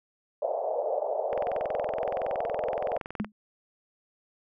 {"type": "band-pass noise", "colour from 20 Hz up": "white", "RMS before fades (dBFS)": -30, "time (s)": [0.42, 2.98], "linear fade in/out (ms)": 2, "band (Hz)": [490, 720], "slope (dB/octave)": 48}
{"type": "click train", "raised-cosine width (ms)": 0.5, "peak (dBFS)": -21, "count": 42, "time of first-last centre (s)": [1.33, 3.246], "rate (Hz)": 21.4}
{"type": "tone with exponential decay", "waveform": "sine", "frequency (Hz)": 210.6, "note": "G#3", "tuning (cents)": 24, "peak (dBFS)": -23, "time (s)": [3.2, 3.32], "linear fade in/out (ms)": 2, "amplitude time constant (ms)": 25}
{"effects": []}